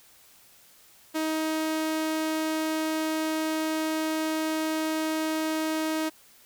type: tone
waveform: sawtooth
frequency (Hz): 315.2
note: D#4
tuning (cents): +23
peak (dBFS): -22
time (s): 1.14-6.1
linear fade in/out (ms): 20
effects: white hiss -56 dBFS RMS until 6.45 s